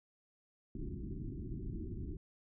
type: low-pass noise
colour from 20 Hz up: pink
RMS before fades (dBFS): -42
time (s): 0.75-2.17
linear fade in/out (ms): 2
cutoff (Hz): 380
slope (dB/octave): 96
effects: none